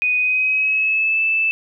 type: tone with pitch glide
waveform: sine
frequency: 2489 to 2634 Hz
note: D#7 to E7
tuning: 0 to -2 cents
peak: -15 dBFS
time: 0.02-1.51 s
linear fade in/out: 0 ms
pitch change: +98 cents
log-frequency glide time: 0.17-1.21 s
effects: none